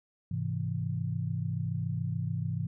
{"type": "chord", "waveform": "sine", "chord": "Ab augmented", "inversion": "none", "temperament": "equal", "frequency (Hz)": [103.83, 130.81, 164.81], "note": ["Ab2", "C3", "E3"], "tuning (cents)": [0, 0, 0], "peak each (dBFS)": -34, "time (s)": [0.31, 2.67], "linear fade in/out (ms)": 5, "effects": []}